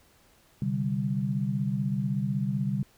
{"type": "chord", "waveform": "sine", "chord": "C suspended second", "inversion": "none", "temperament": "equal", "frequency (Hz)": [130.81, 146.83, 196], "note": ["C3", "D3", "G3"], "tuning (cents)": [0, 0, 0], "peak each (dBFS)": [-30, -31, -29], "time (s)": [0.62, 2.83], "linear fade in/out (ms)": 2, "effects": ["pink hiss -61 dBFS RMS until 2.97 s"]}